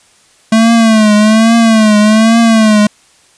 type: tone with vibrato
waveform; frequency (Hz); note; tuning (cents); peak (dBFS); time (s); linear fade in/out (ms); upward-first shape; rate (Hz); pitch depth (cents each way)
square; 220; A3; 0; -5; 0.52-2.87; 5; triangle; 1.2; 96
effects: white hiss -47 dBFS RMS until 3.37 s + resampled to 22050 Hz